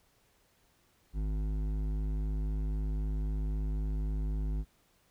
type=tone with hard clipping; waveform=triangle; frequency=51.91 Hz; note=G#1; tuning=in tune; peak=-32 dBFS; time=1.13-4.65 s; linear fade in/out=50 ms; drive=15 dB; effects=pink hiss -69 dBFS RMS until 5.1 s